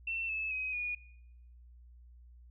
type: tone with pitch steps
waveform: sine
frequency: 2691 / 2608 / 2528 / 2451 Hz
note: E7 / E7 / D#7 / D#7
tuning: +35 / -19 / +27 / -27 cents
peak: -33 dBFS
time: 0.07-0.95 s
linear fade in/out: 5 ms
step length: 220 ms
effects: noise-tail reverb RT60 1.0 s tail -24 dB re dry + added 60 Hz sine -53 dBFS peak until 2.5 s